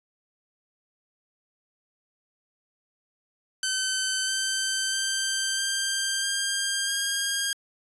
10% pulse tone with pitch steps, 1534 / 1550 / 1566.2 / 1582.6 / 1599.1 / 1615.9 Hz, G6 / G6 / G6 / G6 / G6 / G#6, -38 / -20 / -2 / +16 / +34 / -48 cents, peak -16 dBFS, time 3.63-7.53 s, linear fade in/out 2 ms, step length 650 ms, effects resampled to 24000 Hz

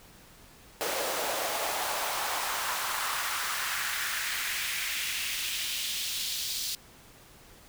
pink noise with high-pass filter sweep, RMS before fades -32 dBFS, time 0.81-6.75 s, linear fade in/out 0 ms, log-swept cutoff 490 to 4300 Hz, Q 1.9, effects pink hiss -54 dBFS RMS until 7.68 s

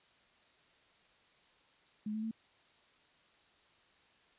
sine tone with pitch steps, 212.1 / 217.6 / 223.2 Hz, G#3 / A3 / A3, +37 / -19 / +25 cents, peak -35 dBFS, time 2.06-2.312 s, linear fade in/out 5 ms, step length 84 ms, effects white hiss -67 dBFS RMS until 4.38 s + resampled to 8000 Hz

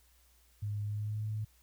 sine tone with pitch glide, 103.83 to 107.55 Hz, G#2 to A2, 0 to -39 cents, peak -33 dBFS, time 0.62-1.45 s, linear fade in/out 10 ms, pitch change +61 cents, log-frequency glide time 0.85-1.24 s, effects added 60 Hz sine -65 dBFS peak until 1.62 s + white hiss -68 dBFS RMS until 1.62 s

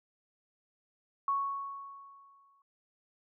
sine tone with exponential decay, 1108.7 Hz, C#6, in tune, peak -26 dBFS, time 1.28-2.62 s, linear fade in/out 2 ms, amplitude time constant 290 ms, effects none

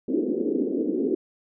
white band-pass noise, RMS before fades -25 dBFS, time 0.08-1.15 s, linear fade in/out 2 ms, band 230 to 430 Hz, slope 48 dB/octave, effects none

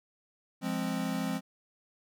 square chord, F minor, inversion none, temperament equal, 174.61 / 207.7 / 261.6 Hz, F3 / Ab3 / C4, 0 / 0 / 0 cents, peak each -36 / -36 / -35 dBFS, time 0.61-1.41 s, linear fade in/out 50 ms, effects none

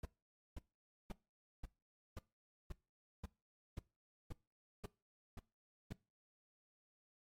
brown noise bursts, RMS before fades -44 dBFS, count 12, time 0.03-5.928 s, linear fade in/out 5 ms, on 24 ms, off 510 ms, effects noise-tail reverb RT60 0.3 s tail -21 dB re dry + MP3 64 kbps

